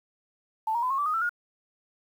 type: tone with pitch steps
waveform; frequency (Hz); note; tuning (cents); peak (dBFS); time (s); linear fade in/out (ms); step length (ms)
sine; 880 / 943.2 / 1010.9 / 1083.4 / 1161.2 / 1244.5 / 1333.8 / 1429.6; A5 / A#5 / B5 / C#6 / D6 / D#6 / E6 / F6; 0 / +20 / +40 / -40 / -20 / 0 / +20 / +40; -24; 0.67-1.294; 5; 78
effects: 9-bit